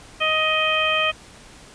harmonic tone, 626 Hz, D#5, 10 cents sharp, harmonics 1 / 2 / 3 / 4 / 5, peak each -25 / -24 / -28 / -22 / -24 dBFS, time 0.2-1.12 s, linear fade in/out 20 ms, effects pink hiss -45 dBFS RMS until 1.74 s + resampled to 22050 Hz

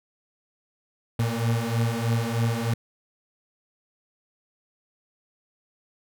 35% pulse beating tone pair, 114.2 / 117.4 Hz, A#2 / A#2, -35 / +13 cents, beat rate 3.2 Hz, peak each -24 dBFS, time 1.19-2.74 s, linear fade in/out 5 ms, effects none

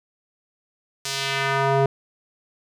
square tone with band-pass filter sweep, 137 Hz, C#3, 20 cents flat, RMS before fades -22 dBFS, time 1.05-1.86 s, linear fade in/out 2 ms, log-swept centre 6200 to 520 Hz, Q 1.1, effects none

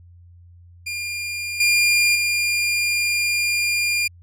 sawtooth tone with level steps, 2407 Hz, D7, 42 cents sharp, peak -22 / -11 / -15 dBFS, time 0.86-4.08 s, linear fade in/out 10 ms, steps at 1.6 / 2.15 s, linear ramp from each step 5 ms, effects added 87 Hz sine -44 dBFS peak until 4.22 s + low-pass 12000 Hz 12 dB/octave

